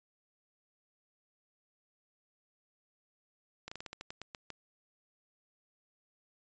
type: slowing click train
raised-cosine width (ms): 0.2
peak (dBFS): -25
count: 11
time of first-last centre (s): 3.68-4.503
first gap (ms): 35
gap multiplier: 1.18
effects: resampled to 16000 Hz